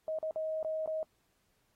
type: tone with dropouts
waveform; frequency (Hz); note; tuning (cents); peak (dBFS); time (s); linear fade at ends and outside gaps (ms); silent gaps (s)
sine; 631; D#5; +24; -32; 0.08-1.03; 1; 0.187-0.228 / 0.31-0.359 / 0.629-0.647 / 0.86-0.875
effects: pink hiss -75 dBFS RMS until 1.75 s + AAC 48 kbps